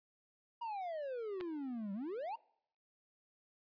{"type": "exponential two-way sweep", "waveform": "triangle", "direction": "down then up", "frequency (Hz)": [965, 191, 965], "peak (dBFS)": -37, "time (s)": [0.61, 2.36], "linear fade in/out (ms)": 10, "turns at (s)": 1.93}
{"type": "clicks", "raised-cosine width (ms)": 0.3, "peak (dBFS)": [-39, -29], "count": 2, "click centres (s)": [1.403, 1.41]}
{"effects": ["noise-tail reverb RT60 0.7 s tail -24 dB re dry", "resampled to 11025 Hz"]}